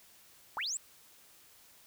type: linear sweep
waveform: sine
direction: up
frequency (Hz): 740 to 8040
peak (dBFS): -33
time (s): 0.57-0.77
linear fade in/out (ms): 0
effects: white hiss -60 dBFS RMS until 1.86 s